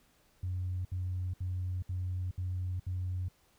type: tone bursts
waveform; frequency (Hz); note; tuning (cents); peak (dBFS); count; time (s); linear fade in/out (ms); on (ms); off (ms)
sine; 91.2; F#2; -24; -31; 6; 0.43-3.285; 5; 420; 67
effects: tanh soft clip ceiling -28 dBFS + pink hiss -68 dBFS RMS until 3.58 s